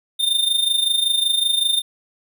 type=tone with amplitude modulation; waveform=square; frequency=3623 Hz; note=A7; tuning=50 cents sharp; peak=-14 dBFS; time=0.19-1.82 s; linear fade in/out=20 ms; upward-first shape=sine; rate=25.3 Hz; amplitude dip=70%; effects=none